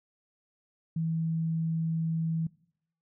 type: tone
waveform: sine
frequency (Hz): 162.7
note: E3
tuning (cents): -22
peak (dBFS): -27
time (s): 0.96-2.47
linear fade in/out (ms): 5
effects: noise-tail reverb RT60 0.7 s tail -22 dB re dry